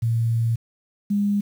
sine tone pair in turn, 115 / 203.5 Hz, A#2 / G#3, -23 / -35 cents, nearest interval minor seventh, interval 988 cents, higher second, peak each -18 dBFS, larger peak neither, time 0.02-0.56 / 1.1-1.41 s, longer first, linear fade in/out 10 ms, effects 8-bit

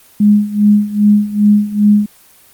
sine tone with tremolo, 207.7 Hz, G#3, in tune, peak -4 dBFS, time 0.2-2.06 s, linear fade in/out 5 ms, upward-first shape sine, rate 2.5 Hz, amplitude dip 85%, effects white hiss -45 dBFS RMS until 2.53 s + Opus 24 kbps

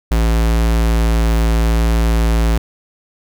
square tone, 56.2 Hz, A1, 37 cents sharp, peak -12 dBFS, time 0.11-2.58 s, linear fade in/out 5 ms, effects none

